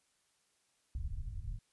pink low-pass noise, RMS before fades -40 dBFS, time 0.95-1.59 s, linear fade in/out 2 ms, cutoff 100 Hz, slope 24 dB/octave, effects white hiss -75 dBFS RMS until 1.72 s + resampled to 24000 Hz

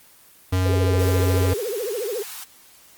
square tone with pitch glide, 92.5 to 91.97 Hz, F#2 to F#2, 0 to -10 cents, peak -18 dBFS, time 0.52-1.54 s, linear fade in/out 10 ms, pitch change -10 cents, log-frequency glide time 0.88-0.95 s
sine tone with vibrato, 443.4 Hz, A4, 13 cents sharp, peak -24 dBFS, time 0.65-2.23 s, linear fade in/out 10 ms, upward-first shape triangle, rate 14 Hz, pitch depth 280 cents each way
white high-pass noise, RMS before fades -36 dBFS, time 0.98-2.45 s, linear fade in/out 20 ms, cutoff 720 Hz, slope 96 dB/octave
effects white hiss -51 dBFS RMS until 2.97 s + Opus 24 kbps

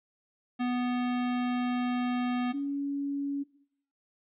square / sine tone pair in turn, 246.9 / 281.3 Hz, B3 / C#4, 0 / +26 cents, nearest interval major second, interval 226 cents, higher second, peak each -28 / -29 dBFS, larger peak first, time 0.59-2.53 / 2.53-3.44 s, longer first, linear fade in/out 20 ms, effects noise-tail reverb RT60 0.6 s tail -18 dB re dry + resampled to 8000 Hz

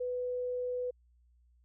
sine tone, 496.6 Hz, B4, 9 cents sharp, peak -32 dBFS, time 0-0.91 s, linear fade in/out 10 ms, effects added 60 Hz sine -63 dBFS peak until 1.64 s

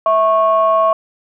sine tone pair together, 653.5 / 1099 Hz, E5 / C#6, -15 / -15 cents, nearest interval major sixth, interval 900 cents, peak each -12 dBFS, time 0.06-0.93 s, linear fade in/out 2 ms, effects tanh soft clip ceiling -3 dBFS

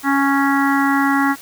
harmonic tone, 277.2 Hz, C#4, in tune, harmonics 1 / 3 / 4 / 5 / 6 / 7, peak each -16 / -21 / -22 / -23 / -24 / -24 dBFS, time 0.03-1.36 s, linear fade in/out 50 ms, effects white hiss -39 dBFS RMS until 1.41 s

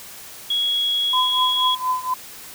sine tone, 3330 Hz, G#7, 4 cents sharp, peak -18 dBFS, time 0.5-1.75 s, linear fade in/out 5 ms
sine tone with tremolo, 1015 Hz, B5, 47 cents sharp, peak -16 dBFS, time 1.13-2.14 s, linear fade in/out 5 ms, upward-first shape triangle, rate 4.2 Hz, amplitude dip 90%
effects white hiss -39 dBFS RMS until 2.54 s

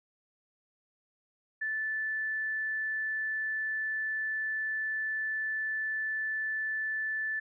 sine tone, 1752 Hz, A6, 8 cents flat, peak -30 dBFS, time 1.61-7.4 s, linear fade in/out 10 ms, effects none

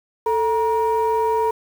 sine tone pair together, 442.4 / 947.2 Hz, A4 / A#5, +9 / +27 cents, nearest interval octave + minor second, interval 1318 cents, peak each -18 dBFS, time 0.26-1.51 s, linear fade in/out 5 ms, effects tanh soft clip ceiling -12 dBFS + 7-bit

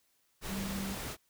sine tone in noise, 194.8 Hz, G3, 11 cents flat, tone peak -36 dBFS, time 0.47-0.97 s, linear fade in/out 50 ms, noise pink, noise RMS -40 dBFS, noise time 0.41-1.17 s, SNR +1 dB, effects white hiss -73 dBFS RMS until 1.29 s

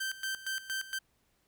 sawtooth tone with tremolo, 1558 Hz, G6, 11 cents flat, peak -29 dBFS, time 0-0.99 s, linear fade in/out 10 ms, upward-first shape square, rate 4.3 Hz, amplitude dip 80%, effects pink hiss -73 dBFS RMS until 1.47 s

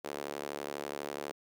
sawtooth tone with high-pass filter, 72.1 Hz, D2, 31 cents flat, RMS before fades -40 dBFS, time 0.04-1.32 s, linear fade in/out 10 ms, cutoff 430 Hz, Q 1.5, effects none

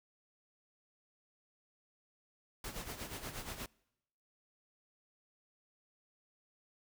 pink noise with tremolo, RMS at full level -42 dBFS, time 2.64-3.66 s, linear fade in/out 2 ms, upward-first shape sine, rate 8.4 Hz, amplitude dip 65%, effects noise-tail reverb RT60 0.9 s tail -26 dB re dry

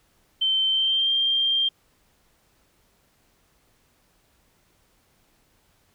sine tone with pitch glide, 3100 to 3182 Hz, G7 to G7, -20 to +25 cents, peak -19 dBFS, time 0.41-1.69 s, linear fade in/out 10 ms, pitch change +45 cents, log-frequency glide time 0.69-1.11 s, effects pink hiss -64 dBFS RMS until 5.94 s

